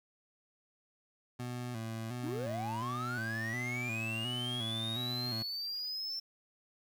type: tone with vibrato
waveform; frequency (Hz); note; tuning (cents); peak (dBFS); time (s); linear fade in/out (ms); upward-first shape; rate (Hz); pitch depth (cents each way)
25% pulse; 117.7; A#2; +17; -34; 1.39-5.43; 10; square; 1.4; 79
type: linear sweep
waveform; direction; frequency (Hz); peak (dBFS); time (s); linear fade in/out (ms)
triangle; up; 261.6 to 5390; -35; 2.23-6.2; 10
effects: 10-bit